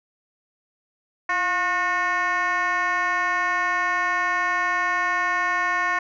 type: tone with frequency modulation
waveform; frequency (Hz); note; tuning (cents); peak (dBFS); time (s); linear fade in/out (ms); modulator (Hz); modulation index
sine; 1450; F#6; -35; -18; 1.29-5.99; 5; 371; 1.8
effects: tanh soft clip ceiling -18 dBFS